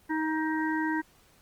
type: harmonic tone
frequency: 314.3 Hz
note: D#4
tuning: 18 cents sharp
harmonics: 1 / 3 / 5 / 6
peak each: -28 / -33 / -35 / -36 dBFS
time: 0.09-1.02 s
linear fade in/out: 20 ms
effects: pink hiss -61 dBFS RMS until 1.41 s + Opus 24 kbps